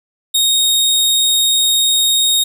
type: tone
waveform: sawtooth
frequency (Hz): 3729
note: A#7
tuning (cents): 0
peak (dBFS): -8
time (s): 0.34-2.44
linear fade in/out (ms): 10
effects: none